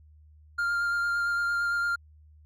triangle tone with vibrato, 1400 Hz, F6, 4 cents sharp, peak -23 dBFS, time 0.58-1.96 s, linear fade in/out 10 ms, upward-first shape sine, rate 8.8 Hz, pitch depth 12 cents each way, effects added 76 Hz sine -52 dBFS peak until 2.45 s

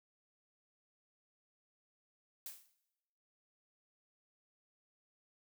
blue noise with exponential decay, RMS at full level -43 dBFS, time 2.46-2.74 s, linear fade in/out 1 ms, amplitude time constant 60 ms, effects noise-tail reverb RT60 1.0 s tail -19 dB re dry

